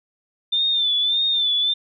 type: tone with vibrato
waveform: sine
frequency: 3560 Hz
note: A7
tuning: 20 cents sharp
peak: -17 dBFS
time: 0.52-1.74 s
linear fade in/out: 10 ms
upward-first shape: sine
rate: 1.7 Hz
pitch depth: 66 cents each way
effects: none